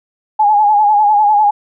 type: tone with vibrato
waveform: sine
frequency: 838 Hz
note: G#5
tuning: 15 cents sharp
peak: -7 dBFS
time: 0.39-1.51 s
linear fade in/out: 10 ms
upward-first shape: sine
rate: 10 Hz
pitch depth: 60 cents each way
effects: none